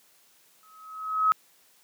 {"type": "tone with exponential growth", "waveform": "sine", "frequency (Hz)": 1278, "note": "D#6", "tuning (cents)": 46, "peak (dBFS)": -16, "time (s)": [0.63, 1.32], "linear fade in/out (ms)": 0, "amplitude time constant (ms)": 150, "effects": ["white hiss -61 dBFS RMS until 1.83 s", "high-pass 150 Hz 12 dB/octave"]}